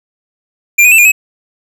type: tone with pitch steps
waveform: square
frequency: 2384 / 2479 / 2657 / 2425 / 2563 Hz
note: D7 / D#7 / E7 / D#7 / E7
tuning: +25 / -7 / +13 / -45 / -49 cents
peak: -4 dBFS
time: 0.78-1.12 s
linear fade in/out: 10 ms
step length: 68 ms
effects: none